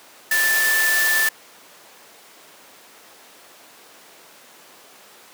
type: tone in noise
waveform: sine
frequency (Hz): 1760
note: A6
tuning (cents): 0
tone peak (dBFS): -17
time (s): 0.31-1.29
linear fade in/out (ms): 5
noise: white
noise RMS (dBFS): -23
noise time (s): 0.31-1.29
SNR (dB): +3
effects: pink hiss -46 dBFS RMS until 5.33 s + high-pass 400 Hz 12 dB/octave